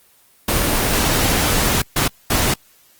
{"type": "noise bursts at uneven times", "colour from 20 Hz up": "pink", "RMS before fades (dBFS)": -17, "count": 3, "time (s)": [[0.48, 1.82], [1.96, 2.08], [2.3, 2.54]], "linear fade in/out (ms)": 5, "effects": ["white hiss -53 dBFS RMS until 2.99 s", "Opus 24 kbps"]}